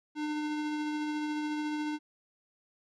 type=tone with tremolo; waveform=square; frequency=301.5 Hz; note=D4; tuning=46 cents sharp; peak=-31 dBFS; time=0.15-1.99 s; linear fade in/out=50 ms; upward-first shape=triangle; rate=14 Hz; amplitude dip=25%; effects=low-pass 5000 Hz 12 dB/octave